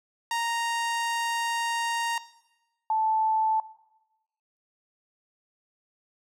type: tone pair in turn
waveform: sawtooth / sine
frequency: 931 / 876.8 Hz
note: A#5 / A5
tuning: -2 / -6 cents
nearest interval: minor second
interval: 104 cents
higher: first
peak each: -22 dBFS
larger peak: neither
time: 0.31-2.18 / 2.9-3.6 s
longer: first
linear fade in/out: 2 ms
effects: noise-tail reverb RT60 1.0 s tail -18 dB re dry + low-pass 10000 Hz 12 dB/octave